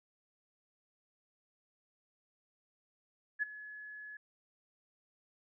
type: tone with ADSR envelope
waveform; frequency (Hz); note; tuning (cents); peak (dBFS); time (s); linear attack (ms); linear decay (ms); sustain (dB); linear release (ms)
sine; 1700; G#6; +40; -28; 3.39-4.17; 34; 16; -17; 4
effects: none